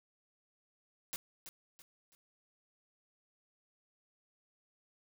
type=noise with echo; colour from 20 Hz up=white; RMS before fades=-40 dBFS; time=1.13-1.16 s; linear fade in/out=0 ms; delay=330 ms; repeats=3; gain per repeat=-9 dB; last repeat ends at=2.15 s; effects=none